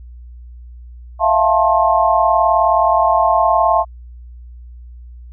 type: chord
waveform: sine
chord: F major seventh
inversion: third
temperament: equal with one note detuned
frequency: 659.3 / 698.5 / 880 / 1066.6 Hz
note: E5 / F5 / A5 / C6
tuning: 0 / 0 / 0 / +33 cents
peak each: -16 dBFS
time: 1.19-3.85 s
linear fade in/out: 50 ms
effects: added 60 Hz sine -33 dBFS peak until 5.32 s